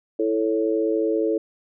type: chord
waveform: sine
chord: A major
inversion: second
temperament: equal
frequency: 329.6 / 440 / 554.4 Hz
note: E4 / A4 / C#5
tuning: 0 / 0 / 0 cents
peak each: -23 / -22 / -27 dBFS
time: 0.19-1.38 s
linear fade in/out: 5 ms
effects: none